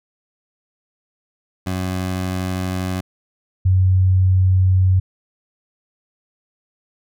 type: tone pair in turn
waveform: 20% pulse / sine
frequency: 92.5 / 93.25 Hz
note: F#2 / F#2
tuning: 0 / +14 cents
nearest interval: unison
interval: 14 cents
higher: second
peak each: -16 / -11 dBFS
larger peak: second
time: 1.66-3.01 / 3.65-5 s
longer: neither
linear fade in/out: 10 ms
effects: none